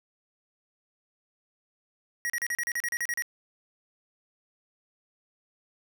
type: tone bursts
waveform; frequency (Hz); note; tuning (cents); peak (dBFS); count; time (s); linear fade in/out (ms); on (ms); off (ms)
square; 1900; A#6; +33; -28; 12; 2.25-3.222; 0; 48; 36
effects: 11-bit